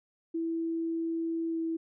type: tone with pitch glide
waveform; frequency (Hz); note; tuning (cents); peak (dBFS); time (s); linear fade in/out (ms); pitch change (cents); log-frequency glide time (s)
sine; 329.6 to 327.1; E4 to E4; 0 to -13; -29; 0.34-1.77; 10; -13; 1.49-1.58
effects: none